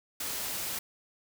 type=noise; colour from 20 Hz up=white; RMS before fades=-35 dBFS; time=0.2-0.79 s; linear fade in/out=5 ms; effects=none